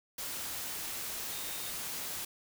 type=tone in noise; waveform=sine; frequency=3682 Hz; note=A#7; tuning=22 cents flat; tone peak=-48 dBFS; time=1.32-1.71 s; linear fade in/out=5 ms; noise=white; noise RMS=-39 dBFS; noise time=0.18-2.25 s; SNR=-12 dB; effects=none